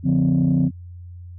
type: tone cluster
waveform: sine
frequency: 143.7 / 174.8 / 256.6 Hz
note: D3 / F3 / C4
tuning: -37 / +2 / -34 cents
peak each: -18 dBFS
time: 0.03-0.71 s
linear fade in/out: 50 ms
effects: tanh soft clip ceiling -10 dBFS + added 88 Hz sine -35 dBFS peak until 1.38 s